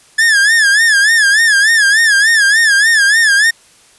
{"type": "tone with vibrato", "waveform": "45% pulse", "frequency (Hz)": 1715, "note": "A6", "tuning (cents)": -45, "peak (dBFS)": -7, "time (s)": [0.18, 3.51], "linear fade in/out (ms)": 10, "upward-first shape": "sine", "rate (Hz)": 3.4, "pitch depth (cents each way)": 130, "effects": ["white hiss -46 dBFS RMS until 3.98 s", "resampled to 24000 Hz"]}